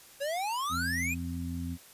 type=exponential sweep; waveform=square; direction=up; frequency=542 to 2550 Hz; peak=-31 dBFS; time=0.2-1.15 s; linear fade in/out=20 ms
type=harmonic tone; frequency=85.6 Hz; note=F2; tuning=34 cents flat; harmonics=1 / 2 / 3; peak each=-36 / -39 / -37 dBFS; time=0.69-1.78 s; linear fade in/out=50 ms
effects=white hiss -54 dBFS RMS until 1.93 s + resampled to 32000 Hz